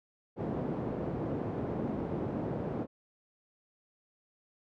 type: band-pass noise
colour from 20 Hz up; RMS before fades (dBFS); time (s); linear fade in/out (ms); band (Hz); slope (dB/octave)
pink; -35; 0.36-2.87; 50; 140 to 520; 12
effects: none